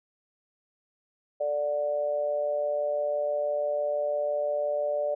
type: tone with amplitude modulation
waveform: sine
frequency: 587.3 Hz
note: D5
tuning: in tune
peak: -22 dBFS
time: 1.4-5.15 s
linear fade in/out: 10 ms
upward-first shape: sine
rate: 146 Hz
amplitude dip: 65%
effects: none